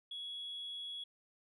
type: tone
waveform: sine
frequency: 3353 Hz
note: G#7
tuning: 16 cents sharp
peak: -40 dBFS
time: 0.11-1.04 s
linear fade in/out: 5 ms
effects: tanh soft clip ceiling -38 dBFS